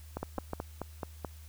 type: two click trains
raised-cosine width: 1 ms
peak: -20 / -21 dBFS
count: 3 / 6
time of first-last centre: 0.23-0.533 / 0.17-1.248 s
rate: 6.59 / 4.64 Hz
effects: added 77 Hz sine -47 dBFS peak until 1.48 s + white hiss -59 dBFS RMS until 1.48 s

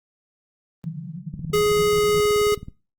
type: band-pass noise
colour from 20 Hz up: white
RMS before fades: -33 dBFS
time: 0.84-2.2 s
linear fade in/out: 0 ms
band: 140 to 180 Hz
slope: 96 dB/octave
type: click train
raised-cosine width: 5 ms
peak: -23 dBFS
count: 26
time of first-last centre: 1.34-2.684 s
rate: 18.6 Hz
type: tone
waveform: square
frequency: 417.6 Hz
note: G#4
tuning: 10 cents sharp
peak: -17 dBFS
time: 1.53-2.55 s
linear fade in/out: 10 ms
effects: noise-tail reverb RT60 0.3 s tail -21 dB re dry + Opus 24 kbps

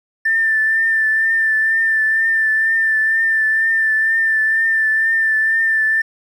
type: tone with vibrato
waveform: triangle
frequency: 1780 Hz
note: A6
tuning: 20 cents sharp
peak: -9 dBFS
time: 0.25-6.02 s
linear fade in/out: 10 ms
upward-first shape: triangle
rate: 2.1 Hz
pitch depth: 30 cents each way
effects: tanh soft clip ceiling -11 dBFS

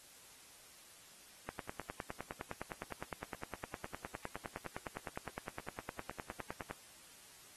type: click train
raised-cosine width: 0.5 ms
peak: -26 dBFS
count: 52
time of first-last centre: 1.49-6.71 s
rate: 9.77 Hz
effects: white hiss -59 dBFS RMS until 7.56 s + AAC 32 kbps

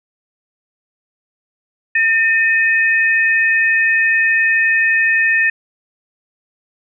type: tone pair together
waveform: sine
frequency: 1807.9 / 2527 Hz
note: A6 / D#7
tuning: +46 / +26 cents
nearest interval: tritone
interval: 580 cents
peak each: -12 / -17 dBFS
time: 1.95-5.5 s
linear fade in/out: 5 ms
effects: none

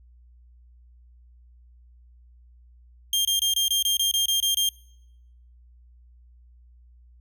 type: tone bursts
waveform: sawtooth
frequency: 3200 Hz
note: G7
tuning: 35 cents sharp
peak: -17 dBFS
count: 11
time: 3.13-4.69 s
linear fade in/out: 2 ms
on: 120 ms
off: 24 ms
effects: noise-tail reverb RT60 0.9 s tail -26 dB re dry + added 60 Hz sine -50 dBFS peak until 7.2 s

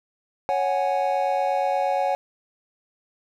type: chord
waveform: triangle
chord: C# suspended fourth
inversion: none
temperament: equal with one note detuned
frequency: 554.4 / 742.1 / 830.6 Hz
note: C#5 / F#5 / G#5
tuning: 0 / +5 / 0 cents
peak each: -23 / -22 / -24 dBFS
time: 0.49-2.15 s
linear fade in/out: 0 ms
effects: none

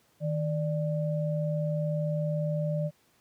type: tone pair together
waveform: sine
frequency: 156.27 / 590 Hz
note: D#3 / D5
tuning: +8 / +8 cents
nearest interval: octave + major seventh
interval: 2300 cents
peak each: -27 / -32 dBFS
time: 0.2-2.91 s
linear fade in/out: 50 ms
effects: pink hiss -66 dBFS RMS until 3.2 s + high-pass 100 Hz 12 dB/octave

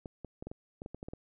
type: clicks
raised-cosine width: 2 ms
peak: -28 dBFS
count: 11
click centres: 0.058 / 0.247 / 0.425 / 0.47 / 0.515 / 0.819 / 0.861 / 0.946 / 1.029 / 1.085 / 1.135 s
effects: none

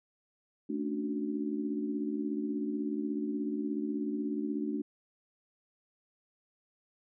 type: chord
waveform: sine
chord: D major seventh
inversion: second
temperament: equal with one note detuned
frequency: 220 / 277.2 / 293.7 / 368.7 Hz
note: A3 / C#4 / D4 / F#4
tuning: 0 / 0 / 0 / -6 cents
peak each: -36 / -40 / -34 / -40 dBFS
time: 0.69-4.82 s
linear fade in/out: 10 ms
effects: none

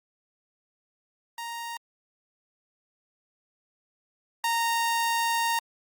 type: tone pair in turn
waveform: sawtooth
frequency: 932.3 / 925.9 Hz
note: A#5 / A#5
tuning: 0 / -12 cents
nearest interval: unison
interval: 12 cents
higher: first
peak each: -30 / -20 dBFS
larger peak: second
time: 1.38-1.77 / 4.44-5.59 s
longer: second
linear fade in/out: 2 ms
effects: Opus 48 kbps

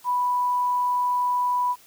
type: tone with quantisation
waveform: sine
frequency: 987 Hz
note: B5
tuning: 1 cent flat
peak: -20 dBFS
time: 0.04-1.76 s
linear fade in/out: 50 ms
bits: 8
effects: white hiss -53 dBFS RMS until 1.86 s

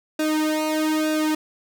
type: tone with flanger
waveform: sawtooth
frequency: 309.8 Hz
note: D#4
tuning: 7 cents flat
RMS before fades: -22 dBFS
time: 0.19-1.35 s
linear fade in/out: 5 ms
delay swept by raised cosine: 0.95 to 2.65 ms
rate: 1.1 Hz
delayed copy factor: -0.95
effects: none

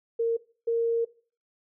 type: tone pair in turn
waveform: sine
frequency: 460.5 / 462.5 Hz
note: A#4 / A#4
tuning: -21 / -14 cents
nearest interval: unison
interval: 7 cents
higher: second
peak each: -22 dBFS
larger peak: neither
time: 0.19-0.37 / 0.67-1.05 s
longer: second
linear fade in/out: 10 ms
effects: noise-tail reverb RT60 0.4 s tail -19 dB re dry

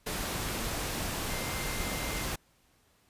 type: tone in noise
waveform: sine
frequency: 2093 Hz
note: C7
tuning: in tune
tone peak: -42 dBFS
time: 1.29-2.24 s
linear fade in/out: 10 ms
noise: pink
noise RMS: -34 dBFS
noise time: 0.06-2.36 s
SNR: -11 dB
effects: pink hiss -67 dBFS RMS until 3.09 s + resampled to 32000 Hz

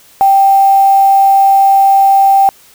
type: tone with quantisation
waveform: sine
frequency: 784 Hz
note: G5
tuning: in tune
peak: -4 dBFS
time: 0.21-2.49 s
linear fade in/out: 0 ms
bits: 4
effects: white hiss -43 dBFS RMS until 2.74 s

